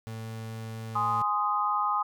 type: tone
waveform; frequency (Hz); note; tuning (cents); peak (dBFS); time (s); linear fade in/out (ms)
35% pulse; 112; A2; +31; -34; 0.07-1.22; 0
type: chord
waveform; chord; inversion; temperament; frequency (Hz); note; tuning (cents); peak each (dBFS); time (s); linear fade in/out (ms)
sine; Ab major; none; equal with one note detuned; 830.6 / 1040.5 / 1244.5; Ab5 / C6 / Eb6; 0 / -10 / 0; -30 / -30 / -27; 0.95-2.03; 10
effects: none